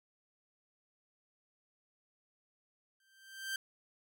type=tone with exponential growth; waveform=sawtooth; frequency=1568 Hz; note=G6; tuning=in tune; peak=-30 dBFS; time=3-3.56 s; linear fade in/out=2 ms; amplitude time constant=120 ms; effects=none